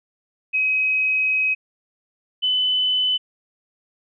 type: tone pair in turn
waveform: sine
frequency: 2536 / 3014 Hz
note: D#7 / F#7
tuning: +32 / +31 cents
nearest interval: minor third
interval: 299 cents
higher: second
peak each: -17 dBFS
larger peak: neither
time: 0.53-1.55 / 2.42-3.18 s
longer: first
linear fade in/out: 20 ms
effects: none